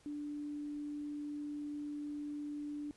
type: tone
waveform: sine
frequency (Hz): 293.7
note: D4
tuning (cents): 0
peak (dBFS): -39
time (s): 0.06-2.91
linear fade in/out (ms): 0
effects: pink hiss -66 dBFS RMS until 2.96 s + resampled to 24000 Hz